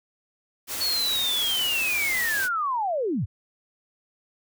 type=band-stop noise; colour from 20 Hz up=white; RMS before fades=-31 dBFS; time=0.67-2.49 s; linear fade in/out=50 ms; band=140 to 200 Hz; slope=96 dB/octave
type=linear sweep; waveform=sine; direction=down; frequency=4444 to 69.3 Hz; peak=-23 dBFS; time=0.8-3.26 s; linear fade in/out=20 ms
effects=none